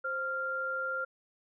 sine tone pair together, 524.1 / 1391 Hz, C5 / F6, +3 / -7 cents, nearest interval octave + perfect fourth, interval 1690 cents, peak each -38 / -32 dBFS, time 0.04-1.05 s, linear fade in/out 10 ms, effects none

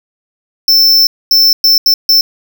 square tone bursts at uneven times, 5330 Hz, E8, 18 cents sharp, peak -5 dBFS, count 5, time 0.68-1.07 / 1.31-1.53 / 1.64-1.78 / 1.86-1.94 / 2.09-2.21 s, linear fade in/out 2 ms, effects none

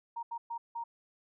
sine tone bursts at uneven times, 932.3 Hz, A#5, in tune, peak -35 dBFS, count 4, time 0.16-0.23 / 0.31-0.38 / 0.5-0.58 / 0.75-0.84 s, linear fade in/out 10 ms, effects none

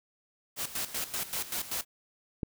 white noise with tremolo, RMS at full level -33 dBFS, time 0.56-1.85 s, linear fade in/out 50 ms, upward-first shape square, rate 5.2 Hz, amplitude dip 75%
click, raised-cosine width 3 ms, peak -19 dBFS, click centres 2.432 s
effects none

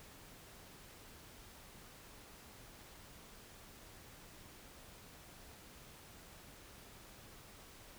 silence, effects pink hiss -57 dBFS RMS until 7.98 s

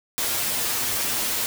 white noise with comb filter, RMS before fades -25 dBFS, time 0.18-1.46 s, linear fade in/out 0 ms, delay 8.5 ms, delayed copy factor +0.75, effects none

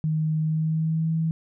sine tone with pitch glide, 156.4 to 161.64 Hz, D#3 to E3, +9 to -34 cents, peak -21 dBFS, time 0.04-1.31 s, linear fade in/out 0 ms, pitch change +57 cents, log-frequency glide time 0.41-1.11 s, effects none

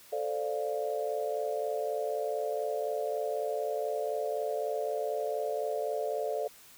sine chord, D minor seventh, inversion second, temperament equal, 440 / 523.3 / 587.3 / 698.5 Hz, A4 / C5 / D5 / F5, 0 / 0 / 0 / 0 cents, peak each -34 / -38 / -34 / -37 dBFS, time 0.12-6.48 s, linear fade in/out 10 ms, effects white hiss -55 dBFS RMS until 6.77 s

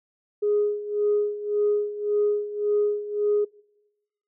sine tone with tremolo, 415.3 Hz, G#4, in tune, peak -17 dBFS, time 0.42-3.45 s, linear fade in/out 10 ms, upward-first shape sine, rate 1.8 Hz, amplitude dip 80%, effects noise-tail reverb RT60 1.0 s tail -25 dB re dry + tanh soft clip ceiling -14 dBFS

